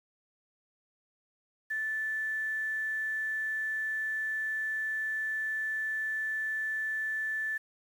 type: tone with quantisation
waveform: sine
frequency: 1753 Hz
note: A6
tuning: 7 cents flat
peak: -30 dBFS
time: 1.7-7.58 s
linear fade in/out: 10 ms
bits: 9
effects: none